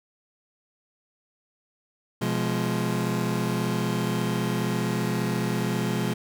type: chord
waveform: 30% pulse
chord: F diminished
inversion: second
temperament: just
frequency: 125.72 / 174.61 / 209.5 Hz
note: Cb3 / F3 / Ab3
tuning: +31 / 0 / +15 cents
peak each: -26 dBFS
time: 2.21-6.14 s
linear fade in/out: 10 ms
effects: none